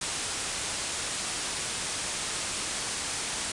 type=low-pass noise; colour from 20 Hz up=white; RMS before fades=-33 dBFS; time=0.01-3.52 s; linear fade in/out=5 ms; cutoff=10000 Hz; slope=96 dB/octave; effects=resampled to 24000 Hz